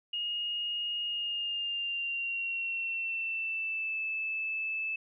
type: tone with pitch glide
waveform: sine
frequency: 2860 to 2623 Hz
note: F7 to E7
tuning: +41 to -9 cents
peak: -31 dBFS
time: 0.13-4.96 s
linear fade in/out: 5 ms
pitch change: -150 cents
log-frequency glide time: 1.05-4 s
effects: none